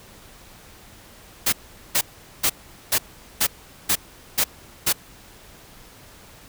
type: noise bursts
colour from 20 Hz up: white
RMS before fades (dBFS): -19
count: 8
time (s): 1.46-4.928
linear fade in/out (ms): 10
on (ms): 66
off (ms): 420
effects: pink hiss -47 dBFS RMS until 6.48 s